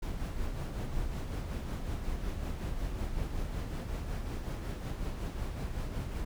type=noise with tremolo; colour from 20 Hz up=brown; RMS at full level=-34 dBFS; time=0.02-6.25 s; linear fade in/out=10 ms; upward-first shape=sine; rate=5.4 Hz; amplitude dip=40%; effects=none